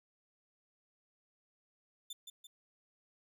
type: tone with echo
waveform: sawtooth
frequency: 3545 Hz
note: A7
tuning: 12 cents sharp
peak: -39 dBFS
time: 2.1-2.13 s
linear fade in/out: 5 ms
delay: 170 ms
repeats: 2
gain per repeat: -5 dB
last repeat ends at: 2.47 s
effects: none